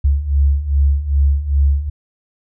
sine beating tone pair, 68.7 / 71.2 Hz, C#2 / C#2, -15 / +47 cents, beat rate 2.5 Hz, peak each -17 / -13 dBFS, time 0.04-1.9 s, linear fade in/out 10 ms, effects none

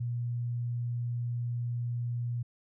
sine tone, 120 Hz, B2, 49 cents flat, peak -30 dBFS, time 0-2.43 s, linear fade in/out 10 ms, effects none

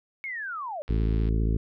sine linear sweep, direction down, 2217 to 554.4 Hz, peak -31 dBFS, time 0.24-0.82 s, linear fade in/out 0 ms
click train, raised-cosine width 0.3 ms, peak -32 dBFS, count 39, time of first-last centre 0.88-1.288 s, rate 93.1 Hz
harmonic tone, 55 Hz, A1, in tune, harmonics 1 / 2 / 3 / 4 / 5 / 6 / 7 / 8, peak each -23 / -29 / -33 / -35 / -37 / -39 / -40 / -41 dBFS, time 0.89-1.57 s, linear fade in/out 5 ms
effects none

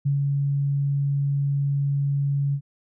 sine tone with ADSR envelope, 140.7 Hz, C#3, 26 cents sharp, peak -18 dBFS, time 0.05-2.61 s, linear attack 14 ms, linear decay 120 ms, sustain -2 dB, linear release 72 ms, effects none

